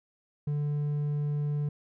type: tone with hard clipping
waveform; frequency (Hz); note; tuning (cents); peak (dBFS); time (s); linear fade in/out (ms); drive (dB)
sine; 146.83; D3; 0; -28; 0.47-1.69; 5; 3
effects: none